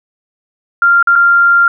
sine tone with dropouts, 1391 Hz, F6, 7 cents flat, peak -5 dBFS, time 0.82-1.68 s, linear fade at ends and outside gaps 2 ms, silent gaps 1.027-1.072 / 1.155-1.159 s, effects none

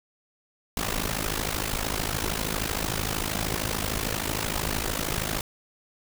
pink noise with amplitude modulation, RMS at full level -25 dBFS, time 0.77-5.41 s, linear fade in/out 2 ms, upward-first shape sine, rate 53.1 Hz, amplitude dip 85%, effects none

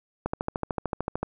click train, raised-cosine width 1 ms, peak -13 dBFS, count 14, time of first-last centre 0.26-1.23 s, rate 13.4 Hz, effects none

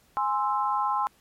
sine chord, Ab augmented, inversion none, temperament equal, 830.6 / 1046.5 / 1318.5 Hz, Ab5 / C6 / E6, 0 / 0 / 0 cents, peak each -27 / -26 / -31 dBFS, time 0.17-1.07 s, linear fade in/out 0 ms, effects pink hiss -62 dBFS RMS until 1.2 s + MP3 64 kbps

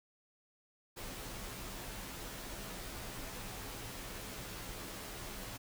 pink noise with comb filter, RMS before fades -45 dBFS, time 0.96-5.58 s, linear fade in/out 20 ms, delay 13 ms, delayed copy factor -0.6, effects none

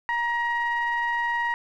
triangle ring-modulated tone, 476.5 Hz, A#4, 38 cents sharp, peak -18 dBFS, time 0.09-1.54 s, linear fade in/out 0 ms, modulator 1420 Hz, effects none

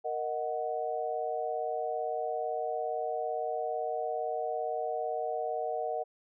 sine chord, D# minor, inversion second, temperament equal, 466.2 / 622.3 / 740 Hz, A#4 / D#5 / F#5, 0 / 0 / 0 cents, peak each -36 / -35 / -34 dBFS, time 0.04-6.04 s, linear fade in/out 20 ms, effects none

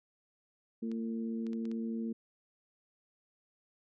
harmonic tone, 113.6 Hz, A#2, 44 cents flat, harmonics 2 / 3 / 4, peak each -34 / -44 / -47 dBFS, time 0.82-2.13 s, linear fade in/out 10 ms
clicks, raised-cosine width 0.2 ms, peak -36 dBFS, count 5, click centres 0.916 / 1.467 / 1.532 / 1.654 / 1.715 s
effects none

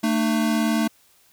square tone pair together, 223.1 / 301.6 Hz, A3 / D4, +24 / +46 cents, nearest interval perfect fourth, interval 522 cents, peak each -21 / -25 dBFS, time 0.03-0.88 s, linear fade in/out 10 ms, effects white hiss -58 dBFS RMS until 1.32 s

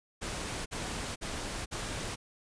pink noise bursts, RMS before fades -37 dBFS, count 4, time 0.21-2.16 s, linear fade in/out 20 ms, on 450 ms, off 50 ms, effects resampled to 22050 Hz

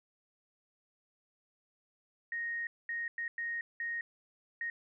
sine tone bursts at uneven times, 1864.7 Hz, A#6, in tune, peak -34 dBFS, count 6, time 2.32-2.67 / 2.89-3.08 / 3.18-3.28 / 3.38-3.61 / 3.8-4.01 / 4.61-4.7 s, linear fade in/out 2 ms, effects none

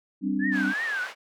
sine chord, G suspended fourth, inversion none, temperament equal, 196 / 261.6 / 293.7 Hz, G3 / C4 / D4, 0 / 0 / 0 cents, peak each -28 dBFS, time 0.21-0.74 s, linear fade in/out 50 ms
sine tone with vibrato, 1661.2 Hz, G#6, in tune, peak -26 dBFS, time 0.39-1.08 s, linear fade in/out 50 ms, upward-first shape triangle, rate 2.8 Hz, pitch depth 230 cents each way
white band-pass noise, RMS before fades -39 dBFS, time 0.51-1.15 s, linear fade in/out 50 ms, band 640 to 2200 Hz, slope 12 dB/octave
effects none

